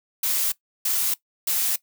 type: noise bursts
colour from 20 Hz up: blue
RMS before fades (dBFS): -23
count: 3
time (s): 0.23-1.76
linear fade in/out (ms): 5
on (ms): 290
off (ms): 330
effects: noise-tail reverb RT60 0.1 s tail -19 dB re dry